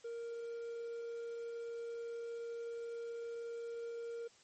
triangle tone, 466.2 Hz, A#4, in tune, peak -39 dBFS, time 0.04-4.28 s, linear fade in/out 10 ms, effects white hiss -65 dBFS RMS until 4.43 s + MP3 32 kbps

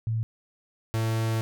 sine / 45% pulse tone pair in turn, 112.2 / 112.2 Hz, A2 / A2, +34 / +34 cents, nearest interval unison, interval 0 cents, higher neither, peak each -24 dBFS, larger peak neither, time 0.07-0.23 / 0.94-1.41 s, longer second, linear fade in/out 0 ms, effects none

